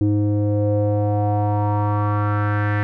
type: tone with low-pass filter sweep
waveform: square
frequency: 103.83 Hz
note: G#2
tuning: in tune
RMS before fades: -19 dBFS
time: 0.01-2.83 s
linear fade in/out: 0 ms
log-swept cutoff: 340 to 1800 Hz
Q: 4.1
effects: none